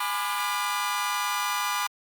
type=chord; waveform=sawtooth; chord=G# diminished seventh; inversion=none; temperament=just; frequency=830.6 / 996.7 / 1196.1 / 1435.3 Hz; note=G#5 / B5 / D6 / F6; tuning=0 / +16 / +31 / +47 cents; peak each=-30 / -26 / -26 / -32 dBFS; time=0-1.87 s; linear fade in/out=5 ms; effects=Opus 32 kbps